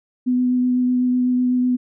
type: tone with vibrato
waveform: sine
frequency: 250 Hz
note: B3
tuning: 21 cents sharp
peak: -15 dBFS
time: 0.26-1.77 s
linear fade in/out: 20 ms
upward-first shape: triangle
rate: 8 Hz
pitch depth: 13 cents each way
effects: none